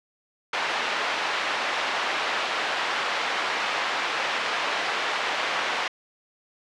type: band-pass noise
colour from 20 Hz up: pink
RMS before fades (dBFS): -27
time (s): 0.53-5.88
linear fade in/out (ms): 5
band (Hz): 790 to 3200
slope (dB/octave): 12
effects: low-pass 7000 Hz 12 dB/octave